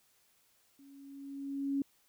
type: tone with level ramp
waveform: sine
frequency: 277.2 Hz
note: C#4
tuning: in tune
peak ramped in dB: -55 to -28 dBFS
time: 0.79-1.82 s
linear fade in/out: 2 ms
effects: white hiss -70 dBFS RMS until 2.08 s